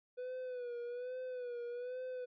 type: tone with vibrato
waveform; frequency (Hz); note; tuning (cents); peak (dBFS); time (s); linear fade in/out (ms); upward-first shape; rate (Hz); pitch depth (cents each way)
triangle; 493.9; B4; 0; -38; 0.17-2.26; 20; sine; 1.2; 61
effects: resampled to 11025 Hz